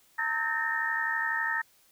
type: tone cluster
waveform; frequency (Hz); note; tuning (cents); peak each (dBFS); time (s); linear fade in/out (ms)
sine; 911 / 1293 / 1574 / 1768 / 1840; A#5 / E6 / G6 / A6 / A#6; -40 / -34 / +7 / +8 / -23; -35 / -36 / -38 / -35 / -29; 0.18-1.62; 10
effects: white hiss -63 dBFS RMS until 1.91 s